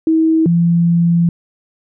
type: tone pair in turn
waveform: sine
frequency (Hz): 321.2 / 170.15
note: E4 / F3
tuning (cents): -45 / -45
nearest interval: major seventh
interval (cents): 1100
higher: first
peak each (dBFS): -9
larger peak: neither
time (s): 0.07-0.46 / 0.46-1.29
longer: second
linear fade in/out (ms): 2
effects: none